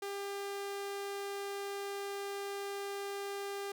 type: tone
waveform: sawtooth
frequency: 399.3 Hz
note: G4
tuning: 32 cents sharp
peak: -34 dBFS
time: 0.02-3.72 s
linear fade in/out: 5 ms
effects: none